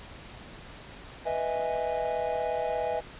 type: chord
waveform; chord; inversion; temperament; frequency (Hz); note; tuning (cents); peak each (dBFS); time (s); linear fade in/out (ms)
triangle; E major seventh; second; equal with one note detuned; 493.9 / 622.3 / 659.3 / 824.9; B4 / D#5 / E5 / G#5; 0 / 0 / 0 / -12; -31; 1.25-3.01; 20
effects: pink hiss -46 dBFS RMS until 3.19 s + resampled to 8000 Hz